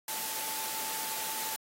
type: tone in noise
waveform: sine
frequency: 880 Hz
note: A5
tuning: in tune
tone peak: -42 dBFS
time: 0.08-1.56 s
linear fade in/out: 2 ms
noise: white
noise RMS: -36 dBFS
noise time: 0.08-1.56 s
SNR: -9 dB
effects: high-pass 200 Hz 12 dB/octave + AAC 48 kbps